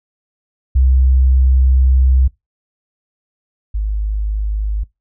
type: tone pair in turn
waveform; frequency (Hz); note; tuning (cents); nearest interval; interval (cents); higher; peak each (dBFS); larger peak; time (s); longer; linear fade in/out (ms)
sine; 64.8 / 52.03; C2 / G#1; -16 / +4; major third; 380; first; -8 / -15; first; 0.75-2.28 / 3.74-4.84; first; 10
effects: noise-tail reverb RT60 0.2 s tail -23 dB re dry